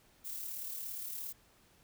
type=noise with amplitude modulation; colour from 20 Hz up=violet; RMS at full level=-40 dBFS; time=0.24-1.33 s; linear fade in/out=20 ms; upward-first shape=sine; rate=37.3 Hz; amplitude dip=40%; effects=pink hiss -66 dBFS RMS until 1.83 s